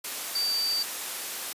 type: tone in noise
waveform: sine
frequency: 4635 Hz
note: D8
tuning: 24 cents flat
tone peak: -25 dBFS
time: 0.35-0.83 s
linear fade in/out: 5 ms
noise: white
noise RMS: -34 dBFS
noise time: 0.04-1.53 s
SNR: +6 dB
effects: high-pass 300 Hz 12 dB/octave + resampled to 32000 Hz